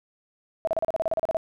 sine tone bursts, 650 Hz, E5, 24 cents flat, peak -21 dBFS, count 13, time 0.65-1.369 s, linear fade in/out 0 ms, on 23 ms, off 35 ms, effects none

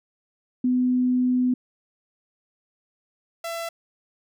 sine / sawtooth tone pair in turn, 251.1 / 670.4 Hz, B3 / E5, +29 / +29 cents, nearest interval octave + perfect fourth, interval 1700 cents, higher second, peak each -18 / -25 dBFS, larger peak first, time 0.64-1.54 / 3.44-3.69 s, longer first, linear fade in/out 5 ms, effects none

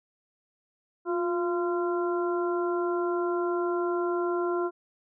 harmonic tone with a mistuned harmonic, 343.5 Hz, F4, 29 cents flat, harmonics 1 / 2 / 3 / 4, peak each -26 / -35 / -35 / -36 dBFS, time 1.05-4.71 s, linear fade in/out 50 ms, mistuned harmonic 1, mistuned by +49 cents, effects none

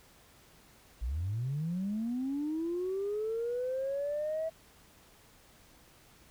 sine linear sweep, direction up, 51.6 to 651 Hz, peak -30 dBFS, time 1.01-4.5 s, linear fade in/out 20 ms, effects tanh soft clip ceiling -27 dBFS + pink hiss -60 dBFS RMS until 6.3 s

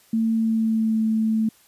sine tone with pitch glide, 224.6 to 220.4 Hz, A3 to A3, +36 to +3 cents, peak -18 dBFS, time 0.13-1.49 s, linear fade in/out 5 ms, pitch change -33 cents, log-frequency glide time 0.34-1.02 s, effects white hiss -56 dBFS RMS until 1.67 s + resampled to 32000 Hz

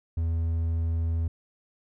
triangle tone, 82.41 Hz, E2, in tune, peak -22 dBFS, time 0.17-1.28 s, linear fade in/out 5 ms, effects none

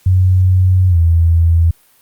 sine tone with pitch glide, 92.5 to 83.37 Hz, F#2 to E2, 0 to +20 cents, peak -7 dBFS, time 0.06-1.71 s, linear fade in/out 5 ms, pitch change -180 cents, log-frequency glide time 0.88-0.98 s, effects white hiss -51 dBFS RMS until 2.01 s + Opus 48 kbps

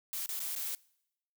blue noise with dropouts, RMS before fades -37 dBFS, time 0.13-0.75 s, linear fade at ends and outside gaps 0 ms, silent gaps 0.261-0.29 / 0.394-0.402 / 0.552-0.562 s, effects noise-tail reverb RT60 0.8 s tail -24 dB re dry

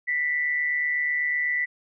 sine tone with amplitude modulation, 1975.5 Hz, B6, in tune, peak -20 dBFS, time 0.07-1.66 s, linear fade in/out 20 ms, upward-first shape sine, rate 148 Hz, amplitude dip 50%, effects none

